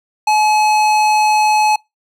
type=tone with hard clipping; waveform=sine; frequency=853 Hz; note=G#5; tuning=46 cents sharp; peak=-12 dBFS; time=0.27-1.76 s; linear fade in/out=5 ms; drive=16 dB; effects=noise-tail reverb RT60 0.2 s tail -25 dB re dry